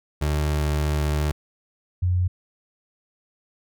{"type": "tone pair in turn", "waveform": ["30% pulse", "sine"], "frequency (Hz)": [74.8, 90.23], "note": ["D2", "F#2"], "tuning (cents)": [32, -43], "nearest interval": "minor third", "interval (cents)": 325, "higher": "second", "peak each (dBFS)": -18, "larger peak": "neither", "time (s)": [[0.21, 1.32], [2.02, 2.28]], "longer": "first", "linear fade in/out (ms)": 10, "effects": []}